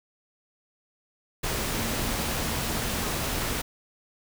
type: tone in noise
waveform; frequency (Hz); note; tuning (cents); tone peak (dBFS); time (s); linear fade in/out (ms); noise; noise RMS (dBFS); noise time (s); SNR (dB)
sine; 227.4; A#3; -43; -38; 1.74-3.1; 10; pink; -29; 1.43-3.62; -12
effects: none